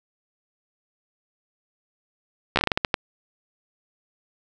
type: slowing click train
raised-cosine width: 0.3 ms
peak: -3 dBFS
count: 10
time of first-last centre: 2.56-2.942 s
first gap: 13 ms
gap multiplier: 1.28
effects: none